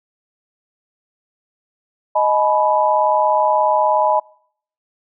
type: chord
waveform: sine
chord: G# minor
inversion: second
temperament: equal with one note detuned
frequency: 622.3 / 851 / 987.8 Hz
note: D#5 / G#5 / B5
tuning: 0 / +42 / 0 cents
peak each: -17 dBFS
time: 2.15-4.2 s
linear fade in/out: 10 ms
effects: noise-tail reverb RT60 0.6 s tail -24 dB re dry

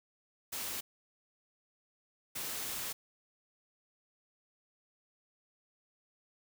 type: noise bursts at uneven times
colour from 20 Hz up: white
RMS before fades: -39 dBFS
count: 2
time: 0.52-0.81 / 2.35-2.93 s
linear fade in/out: 10 ms
effects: none

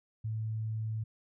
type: tone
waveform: sine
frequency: 110 Hz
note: A2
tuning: in tune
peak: -32 dBFS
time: 0.24-1.04 s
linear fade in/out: 10 ms
effects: none

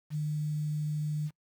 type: tone with quantisation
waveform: sine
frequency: 151.1 Hz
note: D3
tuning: 50 cents sharp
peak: -29 dBFS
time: 0.1-1.31 s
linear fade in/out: 50 ms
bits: 9
effects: noise-tail reverb RT60 0.1 s tail -25 dB re dry

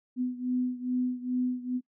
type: beating tone pair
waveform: sine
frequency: 250 / 252.4 Hz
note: B3 / B3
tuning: +21 / +38 cents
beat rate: 2.4 Hz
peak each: -29 / -32 dBFS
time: 0.16-1.81 s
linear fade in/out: 50 ms
effects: noise-tail reverb RT60 0.1 s tail -21 dB re dry

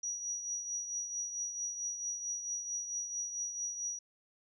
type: tone with tremolo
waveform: sine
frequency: 5800 Hz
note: F#8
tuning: 35 cents flat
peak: -33 dBFS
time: 0.03-3.99 s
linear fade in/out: 5 ms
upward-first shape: triangle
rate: 4.5 Hz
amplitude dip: 60%
effects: none

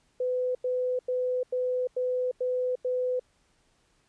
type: tone bursts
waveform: sine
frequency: 503 Hz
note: B4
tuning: 32 cents sharp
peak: -25 dBFS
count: 7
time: 0.2-3.196 s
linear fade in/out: 5 ms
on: 350 ms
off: 91 ms
effects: pink hiss -68 dBFS RMS until 4.08 s + resampled to 22050 Hz

